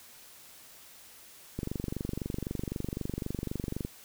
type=click train; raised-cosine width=3 ms; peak=-20 dBFS; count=55; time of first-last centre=1.59-3.849 s; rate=23.9 Hz; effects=white hiss -53 dBFS RMS until 4.04 s